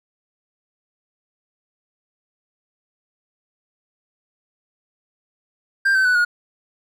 triangle tone with pitch steps, 1587 / 1536.5 / 1487.6 / 1440.2 Hz, G6 / G6 / F#6 / F#6, +21 / -35 / +9 / -47 cents, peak -12 dBFS, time 5.85-6.25 s, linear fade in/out 10 ms, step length 100 ms, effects none

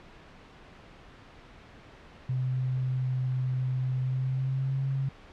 sine tone with pitch glide, 128.5 to 135.2 Hz, C3 to C#3, -31 to -43 cents, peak -26 dBFS, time 2.29-5.09 s, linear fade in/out 5 ms, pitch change +88 cents, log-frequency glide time 4.01-4.82 s, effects pink hiss -51 dBFS RMS until 5.32 s + low-pass 3000 Hz 12 dB/octave

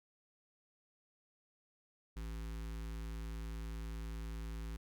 square tone with notch filter, 55 Hz, A1, in tune, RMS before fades -43 dBFS, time 2.16-4.77 s, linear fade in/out 10 ms, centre 640 Hz, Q 1.4, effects none

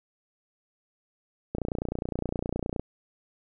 click train, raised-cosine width 2 ms, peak -16 dBFS, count 38, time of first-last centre 1.55-2.796 s, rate 29.7 Hz, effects none

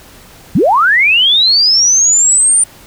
sine linear sweep, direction up, 123.47 to 9180 Hz, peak -6 dBFS, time 0.55-2.64 s, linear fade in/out 5 ms, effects pink hiss -39 dBFS RMS until 2.86 s

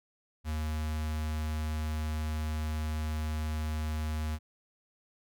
square tone with notch filter, 77.2 Hz, D#2, 13 cents flat, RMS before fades -33 dBFS, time 0.44-4.39 s, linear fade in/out 50 ms, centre 440 Hz, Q 1.4, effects none

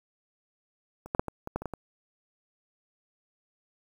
clicks, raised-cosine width 1 ms, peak -29 / -14 / -8 / -19 / -22 / -15 / -24 / -18 / -21 dBFS, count 9, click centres 1.06 / 1.149 / 1.195 / 1.283 / 1.474 / 1.56 / 1.62 / 1.657 / 1.737 s, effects 8-bit

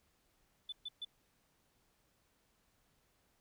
sine tone bursts, 3497 Hz, A7, 11 cents flat, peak -39 dBFS, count 3, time 0.69-1.049 s, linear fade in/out 5 ms, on 33 ms, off 130 ms, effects tanh soft clip ceiling -35 dBFS + pink hiss -75 dBFS RMS until 3.4 s

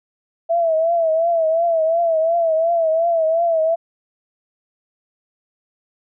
sine tone with vibrato, 659.3 Hz, E5, in tune, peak -14 dBFS, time 0.49-3.76 s, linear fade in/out 20 ms, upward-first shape triangle, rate 2.8 Hz, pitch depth 83 cents each way, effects none

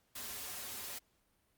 white noise with comb filter, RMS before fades -44 dBFS, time 0.15-0.99 s, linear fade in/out 10 ms, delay 6.1 ms, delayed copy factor -0.6, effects pink hiss -75 dBFS RMS until 1.57 s + Opus 48 kbps

